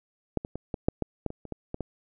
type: clicks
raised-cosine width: 2 ms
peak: -12 / -21 / -21 / -17 / -8 / -14 / -15 / -24 / -28 / -20 / -19 / -18 dBFS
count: 12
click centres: 0.373 / 0.449 / 0.556 / 0.742 / 0.885 / 1.023 / 1.263 / 1.304 / 1.453 / 1.523 / 1.744 / 1.807 s
effects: none